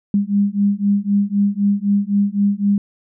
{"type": "beating tone pair", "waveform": "sine", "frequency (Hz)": [200, 203.9], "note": ["G3", "G#3"], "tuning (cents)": [35, -32], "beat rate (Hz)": 3.9, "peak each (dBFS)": -17, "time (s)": [0.14, 2.78], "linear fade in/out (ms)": 2, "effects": []}